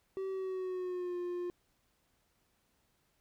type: tone with pitch glide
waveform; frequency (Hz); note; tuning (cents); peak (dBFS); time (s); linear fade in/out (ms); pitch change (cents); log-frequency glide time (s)
triangle; 383.6 to 353.8; G4 to F4; -37 to +23; -33; 0.17-1.5; 0; -140; 0.29-1.17
effects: pink hiss -75 dBFS RMS until 3.2 s